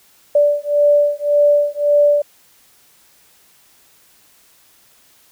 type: beating tone pair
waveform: sine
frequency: 583 / 584.8 Hz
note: D5 / D5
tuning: -13 / -7 cents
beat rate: 1.8 Hz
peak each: -14 dBFS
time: 0.35-2.22 s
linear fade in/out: 5 ms
effects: white hiss -52 dBFS RMS until 5.31 s